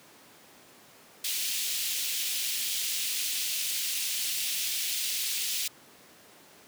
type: high-pass noise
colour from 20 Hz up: pink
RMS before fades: -31 dBFS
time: 1.24-5.68 s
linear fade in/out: 5 ms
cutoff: 2700 Hz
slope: 24 dB/octave
effects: pink hiss -54 dBFS RMS until 6.67 s + high-pass 200 Hz 12 dB/octave